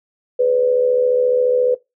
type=tone with amplitude modulation; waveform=sine; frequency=498.7 Hz; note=B4; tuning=17 cents sharp; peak=-9 dBFS; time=0.39-1.75 s; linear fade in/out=10 ms; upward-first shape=sine; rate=74.4 Hz; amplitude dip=60%; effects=noise-tail reverb RT60 0.2 s tail -20 dB re dry